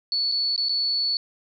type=tone with dropouts; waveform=sine; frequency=4435 Hz; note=C#8; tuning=in tune; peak=-21 dBFS; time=0.12-1.17 s; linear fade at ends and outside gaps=1 ms; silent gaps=0.316-0.321 / 0.562-0.578 / 0.686-0.693 s; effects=none